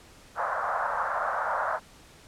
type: band-pass noise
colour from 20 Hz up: white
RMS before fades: -29 dBFS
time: 0.35-1.8 s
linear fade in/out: 50 ms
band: 570 to 1500 Hz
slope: 48 dB/octave
effects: pink hiss -53 dBFS RMS until 2.27 s + low-pass 10000 Hz 12 dB/octave